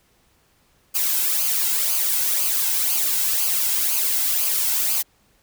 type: noise with flanger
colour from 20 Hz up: blue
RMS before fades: -21 dBFS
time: 0.94-5.03 s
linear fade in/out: 20 ms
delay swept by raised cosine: 0.53 to 1.73 ms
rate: 2 Hz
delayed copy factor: -0.6
effects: pink hiss -61 dBFS RMS until 5.42 s